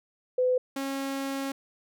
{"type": "tone pair in turn", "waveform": ["sine", "sawtooth"], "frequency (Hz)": [505, 272.8], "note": ["B4", "C#4"], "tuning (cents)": [39, -28], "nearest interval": "major seventh", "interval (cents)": 1067, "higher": "first", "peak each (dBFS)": [-21, -26], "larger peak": "first", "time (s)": [[0.38, 0.58], [0.76, 1.52]], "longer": "second", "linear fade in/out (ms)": 5, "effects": []}